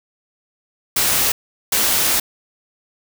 white noise bursts at uneven times, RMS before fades -17 dBFS, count 2, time 0.96-1.32 / 1.72-2.2 s, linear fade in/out 5 ms, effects none

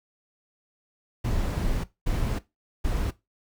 brown noise bursts at uneven times, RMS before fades -26 dBFS, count 3, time 1.24-1.84 / 2.06-2.39 / 2.84-3.11 s, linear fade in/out 10 ms, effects noise-tail reverb RT60 0.2 s tail -17 dB re dry

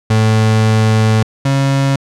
35% pulse tone pair in turn, 109.7 / 137.06 Hz, A2 / C#3, -5 / -19 cents, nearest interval major third, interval 386 cents, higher second, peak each -7 / -9 dBFS, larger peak first, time 0.1-1.23 / 1.45-1.96 s, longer first, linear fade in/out 5 ms, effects low-pass 8000 Hz 12 dB/octave

